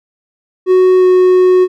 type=tone with pitch glide; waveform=triangle; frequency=370 to 367.2 Hz; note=F#4 to F#4; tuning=0 to -13 cents; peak=-3 dBFS; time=0.66-1.68 s; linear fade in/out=50 ms; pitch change=-13 cents; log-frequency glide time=0.98-1.05 s; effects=none